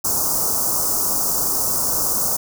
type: band-stop noise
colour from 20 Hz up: white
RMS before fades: -20 dBFS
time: 0.04-2.37 s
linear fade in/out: 10 ms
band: 1300 to 5200 Hz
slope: 48 dB/octave
effects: none